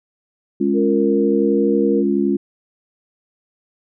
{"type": "chord", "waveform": "sine", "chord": "Db major", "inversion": "second", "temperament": "equal", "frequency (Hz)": [207.7, 277.2, 349.2], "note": ["Ab3", "Db4", "F4"], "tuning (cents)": [0, 0, 0], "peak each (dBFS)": -19, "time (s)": [0.6, 2.37], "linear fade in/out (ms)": 10}
{"type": "tone with pitch glide", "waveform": "sine", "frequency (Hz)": [462.7, 467.8], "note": ["A#4", "A#4"], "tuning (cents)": [-13, 6], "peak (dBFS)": -18, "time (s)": [0.73, 2.04], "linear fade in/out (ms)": 50, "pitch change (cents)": 19, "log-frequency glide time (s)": [1.14, 1.72]}
{"effects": []}